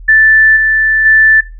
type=tone with level steps; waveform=sine; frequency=1760 Hz; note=A6; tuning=in tune; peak=-3 / -7 / -3 dBFS; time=0.08-1.41 s; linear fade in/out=10 ms; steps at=0.56 / 1.05 s; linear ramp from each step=10 ms; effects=noise-tail reverb RT60 0.3 s tail -20 dB re dry + added 40 Hz sine -27 dBFS peak until 1.59 s